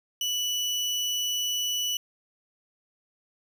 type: tone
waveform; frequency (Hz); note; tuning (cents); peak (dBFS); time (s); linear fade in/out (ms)
30% pulse; 2960; F#7; 0; -23; 0.21-1.97; 2
effects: none

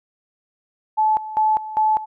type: tone with tremolo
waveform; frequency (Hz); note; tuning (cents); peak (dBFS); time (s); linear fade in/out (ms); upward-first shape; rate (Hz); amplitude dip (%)
sine; 865; A5; -30; -14; 0.97-2.06; 20; square; 2.5; 80
effects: none

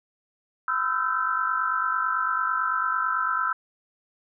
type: tone cluster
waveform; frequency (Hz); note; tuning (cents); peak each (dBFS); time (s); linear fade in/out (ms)
sine; 1011 / 1304 / 1353 / 1546; B5 / E6 / E6 / G6; +40 / -19 / +45 / -24; -31 / -27 / -27 / -29; 0.68-3.53; 2
effects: none

